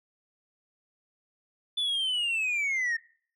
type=linear sweep; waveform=sine; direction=down; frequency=3500 to 1804 Hz; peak=-23 dBFS; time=1.77-2.97 s; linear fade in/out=10 ms; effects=noise-tail reverb RT60 0.5 s tail -23 dB re dry + tanh soft clip ceiling -25 dBFS